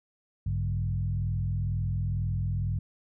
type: tone with frequency modulation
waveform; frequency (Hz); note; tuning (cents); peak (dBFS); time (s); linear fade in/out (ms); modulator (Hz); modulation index
sine; 101; G#2; -48; -26; 0.46-2.79; 5; 42.1; 1.1
effects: none